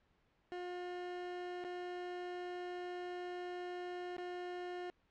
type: tone with dropouts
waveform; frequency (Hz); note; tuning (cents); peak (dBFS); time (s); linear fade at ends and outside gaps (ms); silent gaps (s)
30% pulse; 357.2; F4; +39; -39; 0.52-4.9; 0; 1.64-1.647 / 4.166-4.182
effects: pink hiss -75 dBFS RMS until 5.1 s + low-pass 3000 Hz 12 dB/octave